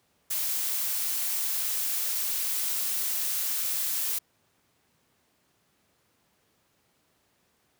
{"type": "noise", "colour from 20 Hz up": "blue", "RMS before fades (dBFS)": -29, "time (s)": [0.3, 4.19], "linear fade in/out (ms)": 10, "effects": ["pink hiss -69 dBFS RMS until 7.79 s", "high-pass 100 Hz 12 dB/octave"]}